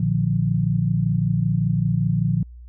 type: chord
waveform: sine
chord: Bb major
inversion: none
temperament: equal with one note detuned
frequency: 116.54 / 149.4 / 174.61 Hz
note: Bb2 / D3 / F3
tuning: 0 / +30 / 0 cents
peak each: -22 dBFS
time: 0-2.43 s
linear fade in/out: 5 ms
effects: added 60 Hz sine -38 dBFS peak until 2.68 s